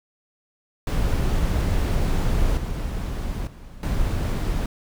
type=noise with level steps; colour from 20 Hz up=brown; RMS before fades=-21 / -27 / -40 / -23 dBFS; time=0.87-4.66 s; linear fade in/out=2 ms; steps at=2.57 / 3.47 / 3.83 s; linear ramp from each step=2 ms; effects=none